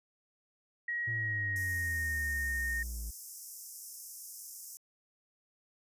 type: tone with pitch glide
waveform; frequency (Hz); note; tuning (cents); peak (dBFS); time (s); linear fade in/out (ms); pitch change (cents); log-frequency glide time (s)
sine; 1900 to 1842.7; A#6 to A#6; +33 to -21; -32; 0.88-2.83; 5; -54; 1.16-2.17
type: exponential sweep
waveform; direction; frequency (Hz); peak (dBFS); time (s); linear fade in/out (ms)
triangle; down; 116.54 to 54.5; -35; 1.07-3.11; 10
type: high-pass noise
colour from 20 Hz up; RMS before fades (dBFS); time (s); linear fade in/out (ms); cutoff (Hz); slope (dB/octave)
white; -45; 1.56-4.77; 0; 5200; 96
effects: resampled to 32000 Hz